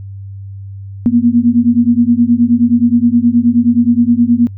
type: beating tone pair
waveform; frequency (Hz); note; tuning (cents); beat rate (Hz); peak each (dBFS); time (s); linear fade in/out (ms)
sine; 233.1 / 242.6; A#3 / B3; 0 / -31; 9.5; -10; 1.06-4.47; 0
effects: noise-tail reverb RT60 0.1 s tail -23 dB re dry + added 98 Hz sine -25 dBFS peak until 4.57 s